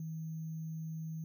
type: tone with sample-and-hold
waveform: sine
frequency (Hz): 160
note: D#3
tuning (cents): +49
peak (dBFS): -38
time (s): 0-1.24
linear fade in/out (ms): 2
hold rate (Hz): 6300
effects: none